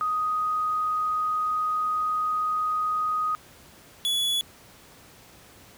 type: tone pair in turn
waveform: sine / 45% pulse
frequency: 1248 / 3404 Hz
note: D#6 / G#7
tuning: +5 / +42 cents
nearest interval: octave + perfect fourth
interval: 1737 cents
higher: second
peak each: -23 dBFS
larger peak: neither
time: 0.01-3.35 / 4.05-4.41 s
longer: first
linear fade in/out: 0 ms
effects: pink hiss -51 dBFS RMS until 5.77 s + high-pass 60 Hz 12 dB/octave